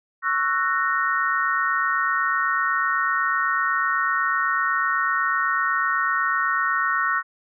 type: chord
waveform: sine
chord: F# dominant seventh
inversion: second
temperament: just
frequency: 1110 / 1332 / 1480 / 1850 Hz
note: C#6 / E6 / F#6 / A#6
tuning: +2 / +18 / 0 / -14 cents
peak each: -25 dBFS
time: 0.22-7.23 s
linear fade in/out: 50 ms
effects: none